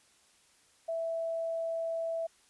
sine tone, 659.3 Hz, E5, in tune, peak -31 dBFS, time 0.88-2.27 s, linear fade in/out 10 ms, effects white hiss -65 dBFS RMS until 2.49 s + resampled to 24000 Hz

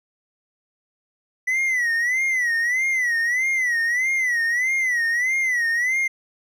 triangle tone with vibrato, 1975.5 Hz, B6, in tune, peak -17 dBFS, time 1.47-6.08 s, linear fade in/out 10 ms, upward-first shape sine, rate 1.6 Hz, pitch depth 130 cents each way, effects none

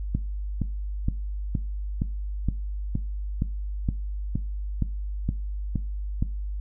click train, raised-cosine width 5 ms, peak -12 dBFS, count 14, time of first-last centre 0.15-6.225 s, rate 2.14 Hz, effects noise-tail reverb RT60 0.3 s tail -18 dB re dry + added 50 Hz sine -28 dBFS peak until 6.6 s

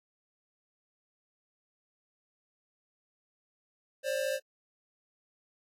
square tone pair together, 532.7 / 587.3 Hz, C5 / D5, +31 / 0 cents, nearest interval major second, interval 169 cents, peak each -32 / -35 dBFS, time 4.03-4.4 s, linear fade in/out 50 ms, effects AAC 48 kbps

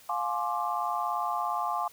sine chord, D half-diminished seventh, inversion first, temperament just, 704.8 / 845.8 / 1057.2 / 1174.7 Hz, F5 / Ab5 / C6 / D6, +16 / +31 / +18 / 0 cents, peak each -33 dBFS, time 0.09-1.88 s, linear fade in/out 5 ms, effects white hiss -55 dBFS RMS until 1.92 s

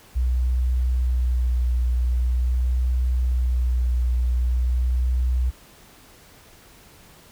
sine tone with vibrato, 61.74 Hz, B1, in tune, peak -18 dBFS, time 0.15-5.51 s, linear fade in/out 20 ms, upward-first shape sine, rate 0.44 Hz, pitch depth 20 cents each way, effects pink hiss -50 dBFS RMS until 7.31 s

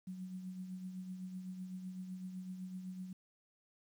sine tone with tremolo, 185 Hz, F#3, in tune, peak -40 dBFS, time 0.07-3.13 s, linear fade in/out 5 ms, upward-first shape triangle, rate 7.9 Hz, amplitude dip 55%, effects 11-bit

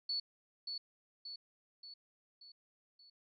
sine tone with echo, 4435 Hz, C#8, in tune, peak -34 dBFS, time 0.09-0.2 s, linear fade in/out 5 ms, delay 580 ms, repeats 5, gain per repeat -5 dB, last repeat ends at 3.1 s, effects none

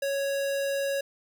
square tone, 554.4 Hz, C#5, in tune, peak -27 dBFS, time 0.02-1.01 s, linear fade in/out 5 ms, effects none

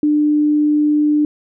sine tone, 298.6 Hz, D4, 29 cents sharp, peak -11 dBFS, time 0.03-1.25 s, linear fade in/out 2 ms, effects none

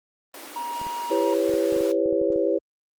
pink high-pass noise, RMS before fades -40 dBFS, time 0.34-1.92 s, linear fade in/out 2 ms, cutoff 240 Hz, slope 96 dB/octave
triangle tone, 949 Hz, A#5, 31 cents sharp, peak -26 dBFS, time 0.56-1.34 s, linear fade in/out 2 ms
clicks, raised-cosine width 2 ms, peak -25 dBFS, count 12, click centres 0.815 / 0.867 / 1.495 / 1.539 / 1.725 / 1.764 / 1.808 / 2.059 / 2.127 / 2.215 / 2.303 / 2.36 s
sine chord, C# half-diminished seventh, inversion first, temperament just, 332.6 / 399.1 / 498.9 / 554.4 Hz, E4 / G4 / B4 / C#5, +16 / +31 / +17 / 0 cents, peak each -25 dBFS, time 1.1-2.59 s, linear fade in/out 20 ms
effects Opus 24 kbps

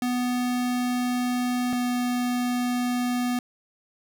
square tone pair in turn, 247.3 / 246.1 Hz, B3 / B3, +3 / -6 cents, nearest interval unison, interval 9 cents, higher first, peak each -24 dBFS, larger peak neither, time 0.02-1.73 / 1.73-3.39 s, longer first, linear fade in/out 2 ms, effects none

